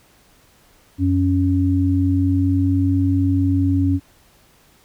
sine tone pair together, 92.5 / 277.2 Hz, F#2 / C#4, 0 / 0 cents, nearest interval octave + perfect fifth, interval 1900 cents, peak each -17 dBFS, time 0.98-4 s, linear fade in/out 50 ms, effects pink hiss -54 dBFS RMS until 4.84 s

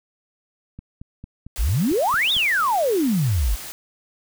click train, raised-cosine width 5 ms, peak -24 dBFS, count 8, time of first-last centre 0.79-2.367 s, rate 4.44 Hz
white noise, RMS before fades -35 dBFS, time 1.56-3.72 s, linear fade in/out 0 ms
sine exponential two-way sweep, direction up then down, 43.49 to 3816 to 43.49 Hz, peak -17 dBFS, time 1.58-3.56 s, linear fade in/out 20 ms, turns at 2.32 s
effects none

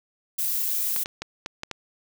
violet noise, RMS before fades -26 dBFS, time 0.38-1.04 s, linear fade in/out 10 ms
clicks, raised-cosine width 0.2 ms, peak -14 dBFS, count 6, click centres 0.963 / 1.059 / 1.22 / 1.461 / 1.634 / 1.713 s
effects none

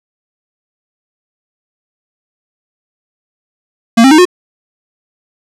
square tone with pitch steps, 230 / 267.3 / 310.6 / 360.9 Hz, A#3 / C4 / D#4 / F#4, -23 / +37 / -3 / -43 cents, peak -3 dBFS, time 3.97-4.254 s, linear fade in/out 10 ms, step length 71 ms, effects low-pass 9000 Hz 12 dB/octave

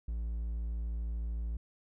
triangle tone, 56.7 Hz, A#1, 47 cents flat, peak -31 dBFS, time 0.08-1.57 s, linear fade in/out 5 ms, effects none

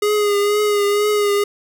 square tone with vibrato, 413.1 Hz, G#4, 9 cents flat, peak -15 dBFS, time 0.02-1.44 s, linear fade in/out 5 ms, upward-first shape triangle, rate 2.1 Hz, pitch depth 38 cents each way, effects none

